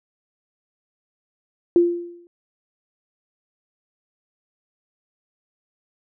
sine tone with exponential decay, 346.2 Hz, F4, 15 cents flat, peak -9 dBFS, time 1.76-2.27 s, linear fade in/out 1 ms, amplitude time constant 110 ms, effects none

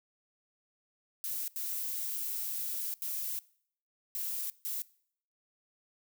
violet noise bursts at uneven times, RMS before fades -36 dBFS, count 5, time 1.24-1.48 / 1.56-2.94 / 3.02-3.39 / 4.15-4.5 / 4.65-4.82 s, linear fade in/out 0 ms, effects noise-tail reverb RT60 0.6 s tail -22 dB re dry

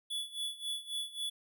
square tone with tremolo, 3428 Hz, A7, 46 cents flat, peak -34 dBFS, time 0.1-1.3 s, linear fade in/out 10 ms, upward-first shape sine, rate 3.7 Hz, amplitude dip 85%, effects none

